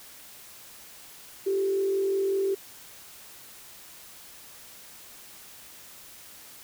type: tone with frequency modulation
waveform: sine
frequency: 389.4 Hz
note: G4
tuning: 12 cents flat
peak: -23 dBFS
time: 1.46-2.55 s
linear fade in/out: 10 ms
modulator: 45.3 Hz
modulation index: 0.37
effects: white hiss -48 dBFS RMS until 6.63 s